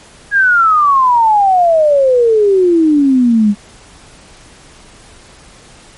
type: exponential sweep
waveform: sine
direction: down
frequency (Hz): 1659 to 200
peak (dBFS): -6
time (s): 0.31-3.55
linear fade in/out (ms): 50
effects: pink hiss -40 dBFS RMS until 5.97 s + MP3 48 kbps